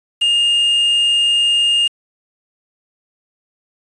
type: tone with quantisation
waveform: triangle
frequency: 2829 Hz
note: F7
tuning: 22 cents sharp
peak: -10 dBFS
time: 0.21-1.88 s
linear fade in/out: 10 ms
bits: 5
effects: resampled to 22050 Hz